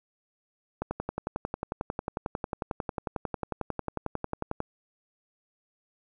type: click train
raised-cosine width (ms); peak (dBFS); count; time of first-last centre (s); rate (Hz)
1; -16; 43; 0.82-4.604; 11.1
effects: none